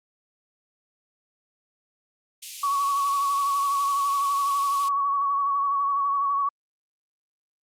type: high-pass noise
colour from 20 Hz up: white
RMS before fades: -37 dBFS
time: 2.42-4.89 s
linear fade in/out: 10 ms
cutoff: 2300 Hz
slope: 48 dB/octave
type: tone with vibrato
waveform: sine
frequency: 1121 Hz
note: C#6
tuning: 19 cents sharp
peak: -21 dBFS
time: 2.63-6.49 s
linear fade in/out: 5 ms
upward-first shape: sine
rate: 12 Hz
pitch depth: 32 cents each way
effects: low-pass 12000 Hz 12 dB/octave + Opus 48 kbps

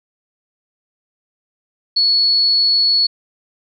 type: tone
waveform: sine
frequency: 4393 Hz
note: C#8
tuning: 16 cents flat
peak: -11 dBFS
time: 1.96-3.07 s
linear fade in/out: 10 ms
effects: none

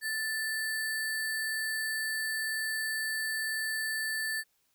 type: tone with sample-and-hold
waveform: sine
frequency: 1759 Hz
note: A6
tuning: 1 cent flat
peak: -30 dBFS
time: 0.01-4.44 s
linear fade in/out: 50 ms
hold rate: 6300 Hz
effects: white hiss -73 dBFS RMS until 4.74 s

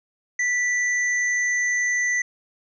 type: tone pair together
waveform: sine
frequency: 1967 / 6245 Hz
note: B6 / G8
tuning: -7 / -7 cents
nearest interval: octave + minor sixth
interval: 2000 cents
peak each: -20 / -30 dBFS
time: 0.39-2.22 s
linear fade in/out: 5 ms
effects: none

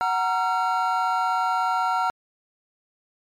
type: tone cluster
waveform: triangle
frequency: 744 / 933 / 1368 Hz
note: F#5 / A#5 / F6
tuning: +9 / +1 / -36 cents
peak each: -23 dBFS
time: 0.01-2.1 s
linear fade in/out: 0 ms
effects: MP3 96 kbps

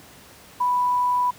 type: tone with quantisation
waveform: sine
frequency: 987.8 Hz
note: B5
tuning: in tune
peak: -18 dBFS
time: 0.6-1.31 s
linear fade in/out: 10 ms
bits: 8
effects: pink hiss -47 dBFS RMS until 1.38 s + high-pass 80 Hz 12 dB/octave

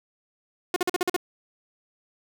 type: tone bursts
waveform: sawtooth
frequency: 360 Hz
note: F#4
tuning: 47 cents flat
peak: -17 dBFS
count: 7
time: 0.74-1.164 s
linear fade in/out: 2 ms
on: 22 ms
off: 45 ms
effects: none

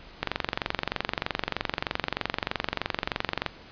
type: click train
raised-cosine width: 0.3 ms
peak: -9 dBFS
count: 76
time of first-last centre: 0.23-3.463 s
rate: 23.2 Hz
effects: pink hiss -48 dBFS RMS until 3.71 s + resampled to 11025 Hz

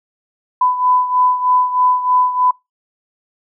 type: beating tone pair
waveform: sine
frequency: 1000 / 1003.2 Hz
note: B5 / B5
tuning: +21 / +27 cents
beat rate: 3.2 Hz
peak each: -13 / -18 dBFS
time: 0.61-2.51 s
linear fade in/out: 5 ms
effects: noise-tail reverb RT60 0.2 s tail -24 dB re dry

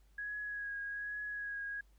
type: tone with vibrato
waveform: sine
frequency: 1661.2 Hz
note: G#6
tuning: in tune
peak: -38 dBFS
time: 0.18-1.81 s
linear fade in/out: 5 ms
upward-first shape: triangle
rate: 1.2 Hz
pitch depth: 26 cents each way
effects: added 50 Hz sine -62 dBFS peak until 1.98 s + pink hiss -75 dBFS RMS until 1.98 s

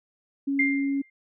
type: tone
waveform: sine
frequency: 277.2 Hz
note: C#4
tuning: in tune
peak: -23 dBFS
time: 0.47-1.02 s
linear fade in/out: 10 ms
type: tone with exponential decay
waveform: sine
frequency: 2100 Hz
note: C7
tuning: 6 cents sharp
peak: -18 dBFS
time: 0.59-1.1 s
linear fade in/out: 5 ms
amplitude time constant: 110 ms
effects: none

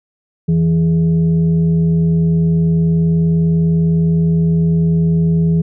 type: tone with frequency modulation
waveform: sine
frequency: 164.81 Hz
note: E3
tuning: in tune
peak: -10 dBFS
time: 0.48-5.62 s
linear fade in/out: 10 ms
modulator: 250 Hz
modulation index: 0.37
effects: none

